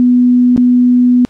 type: tone with dropouts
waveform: sine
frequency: 246.9 Hz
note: B3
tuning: in tune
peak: -5 dBFS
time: 0-1.25 s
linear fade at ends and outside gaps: 0 ms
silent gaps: 0.563-0.577 s
effects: pink hiss -49 dBFS RMS until 1.29 s + low-pass 7000 Hz 12 dB/octave